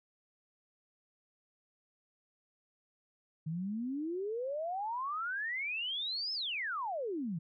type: exponential two-way sweep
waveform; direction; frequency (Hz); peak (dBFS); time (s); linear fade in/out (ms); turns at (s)
sine; up then down; 152.3 to 5300 to 152.3; -34; 3.46-7.39; 10; 6.33
effects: none